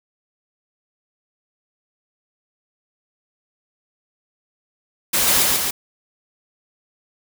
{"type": "noise with echo", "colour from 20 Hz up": "white", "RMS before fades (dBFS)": -18, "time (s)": [5.13, 5.43], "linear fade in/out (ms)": 10, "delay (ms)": 140, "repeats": 2, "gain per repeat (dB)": -2, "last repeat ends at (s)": 5.71, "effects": []}